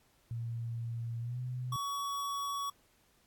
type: tone with pitch glide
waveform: sine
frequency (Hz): 116.4 to 125.48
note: A#2 to B2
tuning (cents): -2 to +28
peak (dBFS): -35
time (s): 0.31-1.76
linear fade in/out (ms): 0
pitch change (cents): +130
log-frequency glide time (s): 1.2-1.4
type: tone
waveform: square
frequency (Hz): 1126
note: C#6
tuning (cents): +27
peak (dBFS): -35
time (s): 1.72-2.7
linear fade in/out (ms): 5
effects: pink hiss -69 dBFS RMS until 3.26 s + AAC 64 kbps